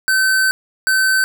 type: tone pair in turn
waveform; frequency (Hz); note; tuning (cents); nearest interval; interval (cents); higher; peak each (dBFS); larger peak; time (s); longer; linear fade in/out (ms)
square; 1535 / 1535; G6 / G6; -37 / -37; unison; 0; neither; -13; neither; 0.08-0.51 / 0.87-1.24; first; 0
effects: none